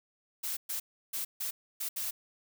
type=noise bursts at uneven times; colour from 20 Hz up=blue; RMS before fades=-35 dBFS; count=6; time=0.43-0.57 / 0.69-0.8 / 1.13-1.25 / 1.4-1.51 / 1.8-1.89 / 1.96-2.11 s; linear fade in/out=10 ms; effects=none